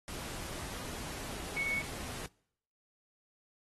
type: tone in noise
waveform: sine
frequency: 2217 Hz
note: C#7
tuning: in tune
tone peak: -31 dBFS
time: 1.57-1.82 s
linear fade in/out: 0 ms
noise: pink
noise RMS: -43 dBFS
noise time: 0.08-2.26 s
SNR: +9 dB
effects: noise-tail reverb RT60 0.7 s tail -25 dB re dry + AAC 32 kbps